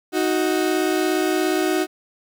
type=tone pair together; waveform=35% pulse; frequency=312.9 / 370 Hz; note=D#4 / F#4; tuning=+10 / 0 cents; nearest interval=minor third; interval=290 cents; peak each=-20 / -19 dBFS; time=0.12-1.87 s; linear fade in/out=50 ms; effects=9-bit